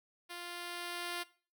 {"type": "tone with level ramp", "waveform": "5% pulse", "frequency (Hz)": 349.2, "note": "F4", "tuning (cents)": 0, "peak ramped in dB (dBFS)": [-32, -25], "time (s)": [0.29, 1.24], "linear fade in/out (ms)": 20, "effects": ["noise-tail reverb RT60 0.4 s tail -19 dB re dry"]}